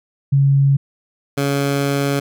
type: tone pair in turn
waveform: sine / 15% pulse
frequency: 138.6 / 140.37 Hz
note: C#3 / C#3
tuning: 0 / +22 cents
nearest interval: unison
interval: 22 cents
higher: second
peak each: -10 dBFS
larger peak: neither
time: 0.32-0.77 / 1.37-2.2 s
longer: second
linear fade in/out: 10 ms
effects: none